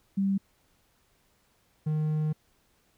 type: tone pair in turn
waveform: sine / triangle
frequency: 195.5 / 153.95 Hz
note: G3 / D#3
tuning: -4 / -18 cents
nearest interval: major third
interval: 414 cents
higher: first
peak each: -23 dBFS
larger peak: neither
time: 0.17-0.38 / 1.86-2.33 s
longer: second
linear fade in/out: 10 ms
effects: pink hiss -68 dBFS RMS until 2.97 s